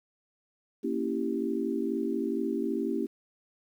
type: chord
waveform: sine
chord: A# diminished seventh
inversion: none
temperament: equal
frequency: 233.1 / 277.2 / 329.6 / 392 Hz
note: A#3 / C#4 / E4 / G4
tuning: 0 / 0 / 0 / 0 cents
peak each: -33 dBFS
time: 0.83-3.07 s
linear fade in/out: 20 ms
effects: 10-bit